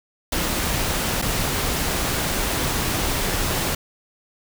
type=noise with dropouts; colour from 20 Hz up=pink; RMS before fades=-23 dBFS; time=0.32-3.75 s; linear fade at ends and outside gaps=5 ms; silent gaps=1.217-1.222 s; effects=none